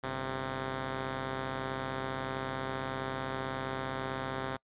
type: tone pair together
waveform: 5% pulse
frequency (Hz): 49.17 / 132.1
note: G1 / C3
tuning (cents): +6 / +17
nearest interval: octave + perfect fourth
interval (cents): 1711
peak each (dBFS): -32 / -23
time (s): 0.03-4.57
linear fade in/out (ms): 10
effects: noise-tail reverb RT60 0.1 s tail -25 dB re dry + resampled to 8000 Hz